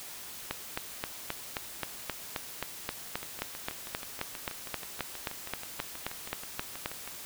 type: two click trains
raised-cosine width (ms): 0.3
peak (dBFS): -24 / -15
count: 25 / 25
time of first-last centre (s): 3.23-7.076 / 0.51-6.859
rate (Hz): 6.24 / 3.78
effects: white hiss -44 dBFS RMS until 7.25 s